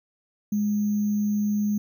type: tone with sample-and-hold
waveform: sine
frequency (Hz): 207.7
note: G#3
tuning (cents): 0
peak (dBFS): -21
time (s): 0.52-1.78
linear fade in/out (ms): 5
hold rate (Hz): 6300
effects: none